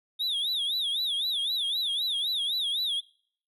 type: tone with vibrato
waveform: triangle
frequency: 3588 Hz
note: A7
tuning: 33 cents sharp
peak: -25 dBFS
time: 0.19-3.01 s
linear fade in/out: 20 ms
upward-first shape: sine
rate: 3.9 Hz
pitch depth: 180 cents each way
effects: noise-tail reverb RT60 0.6 s tail -25 dB re dry